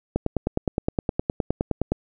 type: click train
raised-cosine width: 2 ms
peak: -8 dBFS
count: 18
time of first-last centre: 0.16-1.92 s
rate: 9.66 Hz
effects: none